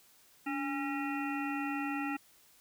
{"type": "harmonic tone with a mistuned harmonic", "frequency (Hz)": 272.6, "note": "C#4", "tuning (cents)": -29, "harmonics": [1, 3, 5, 7, 9, 10], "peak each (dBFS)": [-35, -40, -42, -43, -45, -45], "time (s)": [0.46, 2.17], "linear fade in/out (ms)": 10, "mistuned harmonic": 1, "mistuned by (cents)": 91, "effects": ["white hiss -63 dBFS RMS until 2.6 s"]}